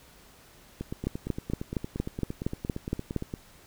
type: two click trains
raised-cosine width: 3 ms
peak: -14 / -20 dBFS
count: 10 / 23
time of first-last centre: 1.07-3.163 / 0.81-3.339 s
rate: 4.3 / 8.7 Hz
effects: pink hiss -55 dBFS RMS until 3.66 s